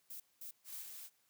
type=noise bursts; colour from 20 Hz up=violet; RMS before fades=-48 dBFS; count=3; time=0.1-0.82 s; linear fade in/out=5 ms; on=100 ms; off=210 ms
type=noise; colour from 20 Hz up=blue; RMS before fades=-50 dBFS; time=0.64-1.1 s; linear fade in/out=50 ms
effects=white hiss -75 dBFS RMS until 1.29 s + high-pass 80 Hz 12 dB/octave